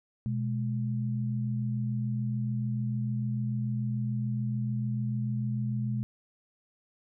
sine tone pair together, 123.47 / 210.3 Hz, B2 / G#3, 0 / +22 cents, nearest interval major sixth, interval 922 cents, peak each -29 / -33 dBFS, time 0.26-6.03 s, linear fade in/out 0 ms, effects none

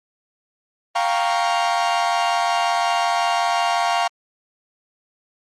40% pulse chord, G half-diminished seventh, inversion third, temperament equal, 698.5 / 784 / 932.3 / 1108.7 Hz, F5 / G5 / Bb5 / Db6, 0 / 0 / 0 / 0 cents, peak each -20 / -24 / -23 / -25 dBFS, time 0.95-4.08 s, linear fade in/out 10 ms, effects low-pass 6000 Hz 12 dB/octave + Opus 32 kbps

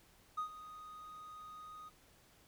triangle tone with ADSR envelope, 1244.5 Hz, D#6, in tune, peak -31 dBFS, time 0.37-1.9 s, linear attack 16 ms, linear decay 96 ms, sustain -16 dB, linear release 25 ms, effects tanh soft clip ceiling -31 dBFS + pink hiss -66 dBFS RMS until 2.47 s

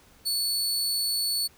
sawtooth tone, 4439 Hz, C#8, 2 cents sharp, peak -22 dBFS, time 0.25-1.48 s, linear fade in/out 20 ms, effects pink hiss -57 dBFS RMS until 1.57 s

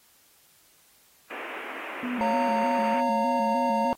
white band-pass noise, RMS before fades -38 dBFS, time 1.3-3.01 s, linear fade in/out 10 ms, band 250 to 2600 Hz, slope 48 dB/octave
sine tone with vibrato, 233.1 Hz, A#3, in tune, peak -28 dBFS, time 2.03-3.93 s, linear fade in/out 2 ms, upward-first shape square, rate 3.3 Hz, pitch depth 100 cents each way
triangle chord, Bb minor, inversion first, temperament equal with one note detuned, 554.4 / 698.5 / 919 Hz, Db5 / F5 / Bb5, 0 / 0 / -25 cents, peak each -27 / -29 / -23 dBFS, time 2.21-3.93 s, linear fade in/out 0 ms
effects white hiss -60 dBFS RMS until 3.97 s + AAC 48 kbps

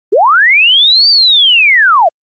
sine linear two-way sweep, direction up then down, 349.2 to 4699 to 603 Hz, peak -3 dBFS, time 0.12-2.09 s, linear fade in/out 10 ms, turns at 1.09 s, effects Opus 24 kbps

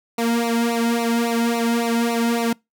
sawtooth tone with flanger, 233.1 Hz, A#3, in tune, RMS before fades -20 dBFS, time 0.18-2.53 s, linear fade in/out 5 ms, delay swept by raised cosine 0.6 to 1.8 ms, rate 3.6 Hz, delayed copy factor -0.95, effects noise-tail reverb RT60 0.2 s tail -26 dB re dry

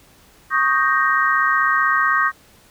sine chord, Eb dominant seventh, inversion third, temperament equal, 1108.7 / 1244.5 / 1568 / 1864.7 Hz, Db6 / Eb6 / G6 / Bb6, 0 / 0 / 0 / 0 cents, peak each -20 dBFS, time 0.5-2.32 s, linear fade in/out 50 ms, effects pink hiss -51 dBFS RMS until 2.7 s

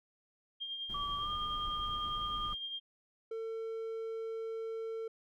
sine tone with tremolo, 3206 Hz, G7, 38 cents sharp, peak -36 dBFS, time 0.6-2.8 s, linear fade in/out 20 ms, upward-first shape triangle, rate 9.9 Hz, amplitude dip 50%
brown noise, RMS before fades -46 dBFS, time 0.89-2.55 s, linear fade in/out 10 ms
sine tone with pitch glide, 1155 to 1211.7 Hz, D6 to D#6, -29 to -46 cents, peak -36 dBFS, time 0.94-2.53 s, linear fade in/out 5 ms, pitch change +83 cents, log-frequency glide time 1.18-1.3 s
triangle tone, 450 Hz, A4, 39 cents sharp, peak -35 dBFS, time 3.31-5.08 s, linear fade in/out 5 ms
effects none

